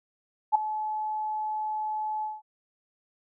sine tone with ADSR envelope, 859 Hz, A5, 42 cents flat, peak -14 dBFS, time 0.52-2.42 s, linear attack 31 ms, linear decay 7 ms, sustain -14 dB, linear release 190 ms, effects none

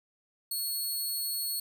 10% pulse tone, 4348 Hz, C#8, 34 cents flat, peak -24 dBFS, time 0.51-1.6 s, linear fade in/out 5 ms, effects none

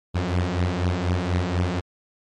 sawtooth beating tone pair, 87.31 / 91.41 Hz, F2 / F#2, 0 / -20 cents, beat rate 4.1 Hz, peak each -20 dBFS, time 0.14-1.81 s, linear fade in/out 20 ms, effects low-pass 5000 Hz 12 dB/octave + MP3 64 kbps

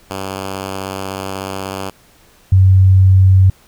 5% pulse / sine tone pair in turn, 96.3 / 94.65 Hz, G2 / F#2, -30 / +40 cents, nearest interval unison, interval 30 cents, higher first, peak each -11 / -5 dBFS, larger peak second, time 0.1-1.9 / 2.52-3.5 s, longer first, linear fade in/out 5 ms, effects pink hiss -49 dBFS RMS until 3.67 s

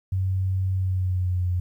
sine tone with pitch glide, 94.4 to 89.67 Hz, F#2 to F2, +35 to +46 cents, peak -21 dBFS, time 0.12-1.6 s, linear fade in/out 5 ms, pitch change -89 cents, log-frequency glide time 0.74-1.45 s, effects 10-bit

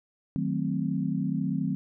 sine chord, D# diminished seventh, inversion none, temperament equal with one note detuned, 155.56 / 185.75 / 220 / 261.6 Hz, D#3 / F#3 / A3 / C4, 0 / +7 / 0 / 0 cents, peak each -31 / -30 / -33 / -31 dBFS, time 0.36-1.75 s, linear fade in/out 0 ms, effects none

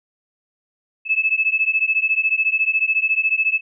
sine beating tone pair, 2600 / 2614 Hz, E7 / E7, -24 / -15 cents, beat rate 14 Hz, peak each -19 dBFS, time 1.05-3.61 s, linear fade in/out 50 ms, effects none

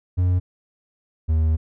triangle tone pair in turn, 90.3 / 79.21 Hz, F#2 / D#2, -42 / +32 cents, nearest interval major second, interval 226 cents, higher first, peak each -14 / -14 dBFS, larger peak neither, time 0.17-0.4 / 1.28-1.57 s, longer second, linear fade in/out 20 ms, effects none

